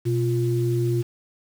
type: tone pair together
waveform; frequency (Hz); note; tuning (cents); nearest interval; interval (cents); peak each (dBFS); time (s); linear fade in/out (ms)
sine; 123.46 / 349.2; B2 / F4; 0 / 0; octave + tritone; 1800; -21 / -24; 0.05-1.03; 20
effects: 7-bit